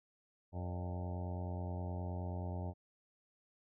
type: harmonic tone with a mistuned harmonic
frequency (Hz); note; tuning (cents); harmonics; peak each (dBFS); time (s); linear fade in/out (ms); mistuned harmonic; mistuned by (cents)
89.5; F2; +43; 1 / 2 / 3 / 4 / 5 / 6 / 7 / 8 / 9 / 10; -39 / -46 / -51 / -53 / -55 / -54 / -52 / -55 / -54 / -56; 0.52-2.74; 50; 6; +96
effects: none